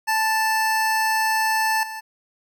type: tone with level steps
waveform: 25% pulse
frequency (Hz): 880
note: A5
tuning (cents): 0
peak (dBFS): -15 / -27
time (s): 0.07-2.01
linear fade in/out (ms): 20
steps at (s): 1.83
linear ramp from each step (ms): 2
effects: none